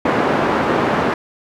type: band-pass noise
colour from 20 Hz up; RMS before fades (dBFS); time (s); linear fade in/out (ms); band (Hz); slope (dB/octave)
pink; -17; 0.05-1.14; 5; 230 to 1400; 12
effects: none